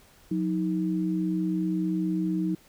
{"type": "tone pair together", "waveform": "sine", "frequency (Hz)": [180.96, 316.4], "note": ["F#3", "D#4"], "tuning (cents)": [-38, 29], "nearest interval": "minor seventh", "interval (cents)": 967, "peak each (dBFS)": -27, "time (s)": [0.31, 2.55], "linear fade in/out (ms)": 5, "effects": ["pink hiss -57 dBFS RMS until 2.68 s"]}